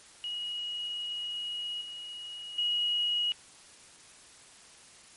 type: tone with level steps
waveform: sine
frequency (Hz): 2900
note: F#7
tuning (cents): -35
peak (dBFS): -33 / -39 / -26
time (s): 0.24-3.32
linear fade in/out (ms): 0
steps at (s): 1.81 / 2.58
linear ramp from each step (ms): 5
effects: white hiss -54 dBFS RMS until 5.16 s + MP3 48 kbps